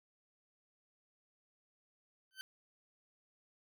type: tone with exponential growth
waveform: 20% pulse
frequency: 1537 Hz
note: G6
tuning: 35 cents flat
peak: -35 dBFS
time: 2.31-2.41 s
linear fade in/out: 0 ms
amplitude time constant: 20 ms
effects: none